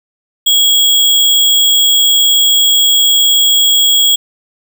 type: tone with sample-and-hold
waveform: sine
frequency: 3322 Hz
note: G#7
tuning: in tune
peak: -6 dBFS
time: 0.46-4.16 s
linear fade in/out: 10 ms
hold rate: 11025 Hz
effects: none